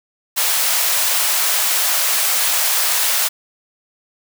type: high-pass noise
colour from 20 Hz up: white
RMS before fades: -17 dBFS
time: 0.36-3.29 s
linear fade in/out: 20 ms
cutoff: 580 Hz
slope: 24 dB/octave
effects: none